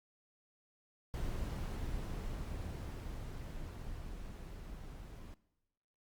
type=noise with level ramp; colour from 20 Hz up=brown; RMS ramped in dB=-38 to -49 dBFS; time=1.14-5.34 s; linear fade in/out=0 ms; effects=noise-tail reverb RT60 1.0 s tail -20 dB re dry + Opus 48 kbps